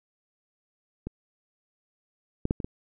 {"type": "clicks", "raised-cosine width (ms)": 3, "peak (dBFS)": [-20, -14, -10, -21, -19], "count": 5, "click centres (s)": [1.07, 2.454, 2.509, 2.602, 2.645], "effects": []}